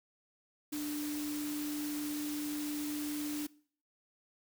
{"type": "tone in noise", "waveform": "sine", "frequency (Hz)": 296.4, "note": "D4", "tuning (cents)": 16, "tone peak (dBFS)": -35, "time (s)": [0.72, 3.47], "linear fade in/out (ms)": 10, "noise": "white", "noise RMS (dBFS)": -44, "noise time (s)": [0.72, 3.47], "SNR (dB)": 6, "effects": ["noise-tail reverb RT60 0.5 s tail -21 dB re dry"]}